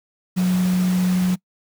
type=tone in noise; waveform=sine; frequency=182.5 Hz; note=F#3; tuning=24 cents flat; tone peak=-15 dBFS; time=0.36-1.36 s; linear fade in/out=20 ms; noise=pink; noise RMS=-32 dBFS; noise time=0.36-1.36 s; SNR=+14 dB; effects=noise-tail reverb RT60 0.1 s tail -23 dB re dry + high-pass 100 Hz 12 dB/octave